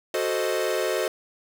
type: chord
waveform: 45% pulse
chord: F# diminished seventh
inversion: none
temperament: equal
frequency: 370 / 440 / 523.3 / 622.3 Hz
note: F#4 / A4 / C5 / Eb5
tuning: 0 / 0 / 0 / 0 cents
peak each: -29 dBFS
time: 0.14-1.08 s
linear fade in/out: 2 ms
effects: none